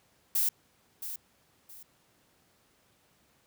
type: noise with echo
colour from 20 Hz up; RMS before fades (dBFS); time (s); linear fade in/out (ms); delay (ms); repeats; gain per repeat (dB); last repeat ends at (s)
violet; -27; 0.35-0.49; 5; 670; 2; -11; 1.83
effects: pink hiss -67 dBFS RMS until 3.46 s + high-pass 80 Hz 12 dB/octave